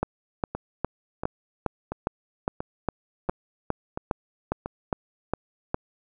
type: two click trains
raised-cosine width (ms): 1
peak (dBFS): -10 / -16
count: 15 / 7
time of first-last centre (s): 0.03-5.744 / 0.55-4.66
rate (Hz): 2.45 / 1.46
effects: none